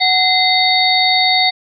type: harmonic tone with a mistuned harmonic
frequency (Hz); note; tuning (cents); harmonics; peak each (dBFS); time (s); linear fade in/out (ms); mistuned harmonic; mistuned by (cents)
743; F#5; +7; 1 / 3 / 5 / 6; -16 / -16 / -16 / -16; 0-1.51; 20; 3; -130
effects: none